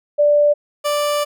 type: tone pair in turn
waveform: sine / 30% pulse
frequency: 587.3 / 587.3 Hz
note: D5 / D5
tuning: 0 / 0 cents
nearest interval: unison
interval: 0 cents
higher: neither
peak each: -10 / -14 dBFS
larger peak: first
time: 0.18-0.54 / 0.84-1.25 s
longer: second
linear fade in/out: 20 ms
effects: none